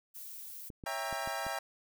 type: noise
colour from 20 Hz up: violet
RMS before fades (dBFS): -46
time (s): 0.14-0.7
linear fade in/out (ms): 20
type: clicks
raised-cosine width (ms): 3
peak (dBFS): -32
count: 5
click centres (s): 0.702 / 0.838 / 1.127 / 1.275 / 1.466
type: chord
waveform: 25% pulse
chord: C# diminished seventh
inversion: none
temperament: equal with one note detuned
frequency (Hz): 554.4 / 659.3 / 797.2 / 932.3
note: C#5 / E5 / G5 / Bb5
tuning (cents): 0 / 0 / +29 / 0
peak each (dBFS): -40 / -36 / -35 / -38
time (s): 0.86-1.59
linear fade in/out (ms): 5
effects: none